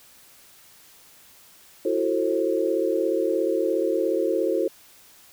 sine chord, F# half-diminished seventh, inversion third, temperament just, 333 / 370 / 444 / 532.8 Hz, E4 / F#4 / A4 / C5, +18 / 0 / +16 / +31 cents, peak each -26 dBFS, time 1.85-4.68 s, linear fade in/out 5 ms, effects white hiss -52 dBFS RMS until 5.32 s

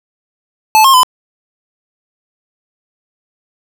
square tone with pitch steps, 870 / 1071 / 1012 Hz, A5 / C6 / B5, -20 / +40 / +42 cents, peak -5 dBFS, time 0.75-1.032 s, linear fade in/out 0 ms, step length 94 ms, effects 7-bit

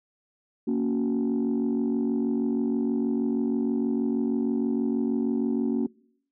sine chord, F# major, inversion first, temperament just, 231.2 / 277.5 / 370 Hz, A#3 / C#4 / F#4, -14 / +2 / 0 cents, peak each -24 / -26 / -29 dBFS, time 0.67-5.87 s, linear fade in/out 10 ms, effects noise-tail reverb RT60 0.7 s tail -25 dB re dry + tanh soft clip ceiling -18 dBFS

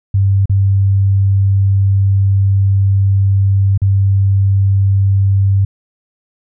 sine tone with dropouts, 98 Hz, G2, in tune, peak -8 dBFS, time 0.14-5.65 s, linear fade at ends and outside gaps 5 ms, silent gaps 0.457-0.495 / 3.777-3.817 s, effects none

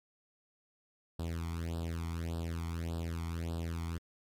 sawtooth tone with flanger, 83.4 Hz, E2, 21 cents sharp, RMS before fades -37 dBFS, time 1.19-3.98 s, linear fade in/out 5 ms, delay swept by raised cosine 0.23 to 0.92 ms, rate 1.7 Hz, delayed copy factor +0.95, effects MP3 96 kbps

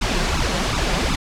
pink noise with flanger, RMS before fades -20 dBFS, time 0.01-1.16 s, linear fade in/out 10 ms, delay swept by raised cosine 0.75 to 5.75 ms, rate 2.7 Hz, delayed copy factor +1, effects low-pass 6000 Hz 12 dB/octave

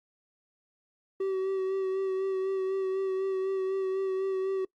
triangle tone with vibrato, 382.2 Hz, G4, 44 cents flat, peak -25 dBFS, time 1.2-4.65 s, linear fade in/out 5 ms, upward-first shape sine, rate 4 Hz, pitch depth 23 cents each way, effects noise-tail reverb RT60 0.1 s tail -23 dB re dry + Opus 32 kbps

